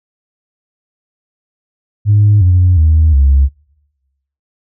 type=tone with pitch steps; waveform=sine; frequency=103.83 / 90.39 / 78.69 / 68.5 Hz; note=G#2 / F#2 / D#2 / C#2; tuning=0 / -40 / +20 / -20 cents; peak=-4 dBFS; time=2.05-3.49 s; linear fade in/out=50 ms; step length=360 ms; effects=noise-tail reverb RT60 1.0 s tail -24 dB re dry + tanh soft clip ceiling -2 dBFS